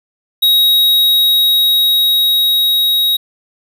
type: tone with level ramp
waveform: square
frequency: 3800 Hz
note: A#7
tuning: 33 cents sharp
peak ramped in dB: -8 to -11 dBFS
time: 0.42-3.17 s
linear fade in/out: 10 ms
effects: none